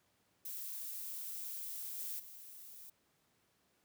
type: noise with level steps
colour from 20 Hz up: violet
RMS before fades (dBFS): -44 / -42 / -53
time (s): 0.45-2.9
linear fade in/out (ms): 5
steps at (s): 1.98 / 2.19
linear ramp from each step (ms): 10
effects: pink hiss -75 dBFS RMS until 3.84 s + high-pass 100 Hz 12 dB/octave